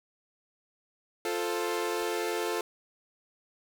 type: chord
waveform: sawtooth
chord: F major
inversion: none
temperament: equal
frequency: 349.2 / 440 / 523.3 Hz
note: F4 / A4 / C5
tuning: 0 / 0 / 0 cents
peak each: -29 / -28 / -34 dBFS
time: 1.25-2.61 s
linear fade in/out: 2 ms
type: noise with exponential growth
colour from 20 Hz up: pink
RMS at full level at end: -46 dBFS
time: 1.95-2.03 s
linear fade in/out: 2 ms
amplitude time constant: 16 ms
effects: none